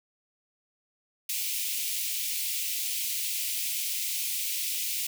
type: high-pass noise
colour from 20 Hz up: white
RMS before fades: -31 dBFS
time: 1.29-5.07 s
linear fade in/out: 5 ms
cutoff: 2200 Hz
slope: 48 dB/octave
effects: none